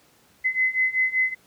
sine beating tone pair, 2035 / 2040.2 Hz, C7 / C7, -49 / -44 cents, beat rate 5.2 Hz, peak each -24 / -22 dBFS, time 0.44-1.35 s, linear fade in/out 20 ms, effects pink hiss -58 dBFS RMS until 1.46 s + high-pass 100 Hz 12 dB/octave

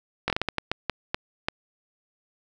slowing click train, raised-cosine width 0.3 ms, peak -8 dBFS, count 11, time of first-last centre 0.28-1.485 s, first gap 20 ms, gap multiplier 1.37, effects none

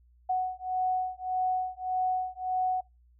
sine beating tone pair, 740 / 741.7 Hz, F#5 / F#5, 0 / +4 cents, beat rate 1.7 Hz, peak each -30 dBFS, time 0.29-2.81 s, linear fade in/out 10 ms, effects noise-tail reverb RT60 0.2 s tail -22 dB re dry + added 60 Hz sine -58 dBFS peak until 3.19 s

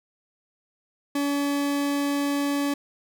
40% pulse tone, 284.4 Hz, C#4, 45 cents sharp, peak -22 dBFS, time 1.15-2.74 s, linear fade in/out 5 ms, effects none

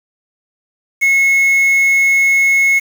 triangle tone with quantisation, 2180 Hz, C#7, 29 cents flat, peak -7 dBFS, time 1.01-2.8 s, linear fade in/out 20 ms, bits 5, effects none

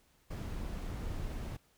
brown noise, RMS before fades -39 dBFS, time 0.3-1.57 s, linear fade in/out 10 ms, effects pink hiss -69 dBFS RMS until 1.77 s

